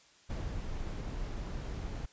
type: noise with ADSR envelope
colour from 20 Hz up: brown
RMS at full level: -36 dBFS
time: 0.29-2.06 s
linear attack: 19 ms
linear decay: 250 ms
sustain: -2 dB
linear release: 9 ms
effects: white hiss -62 dBFS RMS until 2.12 s + resampled to 16000 Hz